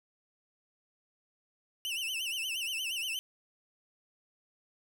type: tone with vibrato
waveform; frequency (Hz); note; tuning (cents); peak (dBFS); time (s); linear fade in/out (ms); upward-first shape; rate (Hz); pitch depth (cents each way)
40% pulse; 2835; F7; +25; -32; 1.85-3.19; 0; sine; 8.5; 150
effects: none